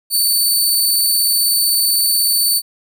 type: tone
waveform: 15% pulse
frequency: 4519 Hz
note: C#8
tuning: 33 cents sharp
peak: -6 dBFS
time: 0.1-2.62 s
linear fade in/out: 50 ms
effects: none